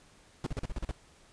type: noise bursts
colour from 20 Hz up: brown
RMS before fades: -33 dBFS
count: 8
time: 0.44-0.913 s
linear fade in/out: 2 ms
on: 25 ms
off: 39 ms
effects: pink hiss -60 dBFS RMS until 1.32 s + resampled to 22050 Hz